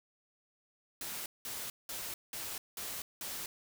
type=noise bursts; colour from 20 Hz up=white; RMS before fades=-41 dBFS; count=6; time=1.01-3.46 s; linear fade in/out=2 ms; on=250 ms; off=190 ms; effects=none